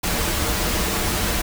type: noise with comb filter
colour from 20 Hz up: pink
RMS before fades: -22 dBFS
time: 0.03-1.42 s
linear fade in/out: 10 ms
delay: 7.5 ms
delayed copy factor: -0.55
effects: none